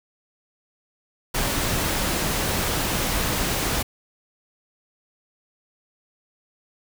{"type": "noise", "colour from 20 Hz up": "pink", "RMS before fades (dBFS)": -24, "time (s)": [1.34, 3.83], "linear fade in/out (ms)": 10, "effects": []}